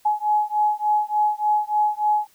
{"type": "beating tone pair", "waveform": "sine", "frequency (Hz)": [842, 845.4], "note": ["G#5", "G#5"], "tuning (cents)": [24, 31], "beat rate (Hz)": 3.4, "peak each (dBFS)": -21, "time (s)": [0.05, 2.27], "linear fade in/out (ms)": 10, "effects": ["white hiss -58 dBFS RMS until 2.34 s"]}